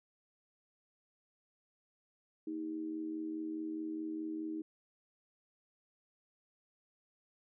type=tone with amplitude modulation; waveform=sine; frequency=315.4 Hz; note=D#4; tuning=24 cents sharp; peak=-34 dBFS; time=2.47-4.62 s; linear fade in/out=5 ms; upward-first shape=sine; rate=84.8 Hz; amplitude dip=65%; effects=none